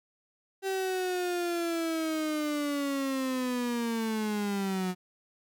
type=linear sweep; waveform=35% pulse; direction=down; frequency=387.7 to 180.5 Hz; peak=-27 dBFS; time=0.62-4.95 s; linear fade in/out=50 ms; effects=none